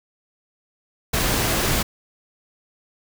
pink noise, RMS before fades -21 dBFS, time 1.13-1.83 s, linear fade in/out 10 ms, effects none

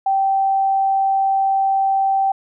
sine tone, 778 Hz, G5, 13 cents flat, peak -14 dBFS, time 0.06-2.32 s, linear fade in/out 5 ms, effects none

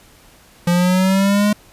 square exponential sweep, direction up, 173 to 210 Hz, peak -13 dBFS, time 0.67-1.53 s, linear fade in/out 5 ms, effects pink hiss -48 dBFS RMS until 1.72 s + resampled to 32000 Hz

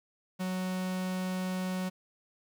45% pulse tone, 185 Hz, F#3, in tune, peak -31 dBFS, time 0.39-1.9 s, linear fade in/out 20 ms, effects 10-bit

